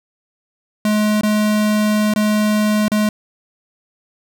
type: tone with dropouts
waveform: square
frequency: 211.9 Hz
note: G#3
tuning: 35 cents sharp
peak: -14 dBFS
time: 0.85-3.09 s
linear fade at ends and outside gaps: 2 ms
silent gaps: 1.211-1.233 / 2.138-2.16 / 2.882-2.917 s
effects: none